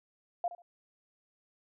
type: tone with echo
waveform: sine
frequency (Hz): 698.5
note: F5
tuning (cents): 0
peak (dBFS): -28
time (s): 0.44-0.48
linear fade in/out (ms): 2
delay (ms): 70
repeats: 2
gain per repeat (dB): -14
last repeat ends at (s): 0.62
effects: none

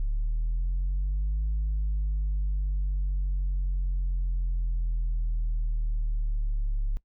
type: linear two-way sweep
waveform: sine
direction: up then down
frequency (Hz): 34.92 to 52.3 to 34.92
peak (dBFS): -22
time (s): 0-6.97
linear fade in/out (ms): 0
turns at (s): 1.44
effects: noise-tail reverb RT60 0.1 s tail -21 dB re dry + tanh soft clip ceiling -23 dBFS

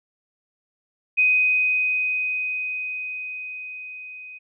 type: tone with level ramp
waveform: sine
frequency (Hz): 2505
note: D#7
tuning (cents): +11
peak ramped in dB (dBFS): -14 to -37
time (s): 1.17-4.39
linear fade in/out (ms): 20
effects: none

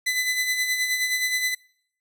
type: tone with tremolo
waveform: sawtooth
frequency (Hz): 2008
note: B6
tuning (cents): +28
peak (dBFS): -17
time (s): 0.06-1.55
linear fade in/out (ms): 10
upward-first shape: sine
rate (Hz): 9.5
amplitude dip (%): 50
effects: noise-tail reverb RT60 0.7 s tail -25 dB re dry

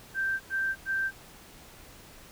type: tone bursts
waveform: sine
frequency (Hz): 1568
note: G6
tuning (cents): 0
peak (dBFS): -26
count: 3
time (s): 0.14-1.114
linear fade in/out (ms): 50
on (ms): 260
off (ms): 97
effects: pink hiss -51 dBFS RMS until 2.31 s

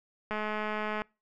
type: click train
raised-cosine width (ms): 0.5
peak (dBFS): -19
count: 152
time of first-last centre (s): 0.31-1.019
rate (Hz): 213
effects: noise-tail reverb RT60 0.3 s tail -26 dB re dry

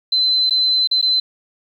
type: tone with dropouts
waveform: sine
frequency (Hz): 4055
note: B7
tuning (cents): +45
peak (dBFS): -13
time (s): 0.12-1.2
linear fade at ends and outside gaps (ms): 5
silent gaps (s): 0.497-0.507 / 0.874-0.912 / 1.015-1.025
effects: 8-bit

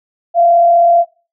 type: tone with frequency modulation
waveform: sine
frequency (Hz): 687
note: F5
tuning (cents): -29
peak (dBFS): -6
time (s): 0.34-1.05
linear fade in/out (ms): 50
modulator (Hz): 35.6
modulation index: 0.37
effects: noise-tail reverb RT60 0.4 s tail -25 dB re dry

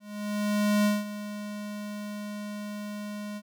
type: tone with ADSR envelope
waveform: square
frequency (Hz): 207.7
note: G#3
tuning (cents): 0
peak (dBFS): -21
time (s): 0-3.42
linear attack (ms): 850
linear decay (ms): 190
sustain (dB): -14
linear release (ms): 52
effects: none

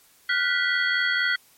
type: tone cluster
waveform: sine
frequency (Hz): 1418 / 1502 / 1963 / 3276 / 4413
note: F6 / F#6 / B6 / G#7 / C#8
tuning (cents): +26 / +26 / -11 / -24 / -9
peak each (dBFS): -27 / -26 / -24 / -30 / -33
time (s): 0.29-1.36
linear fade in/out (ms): 5
effects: white hiss -57 dBFS RMS until 1.57 s + MP3 64 kbps

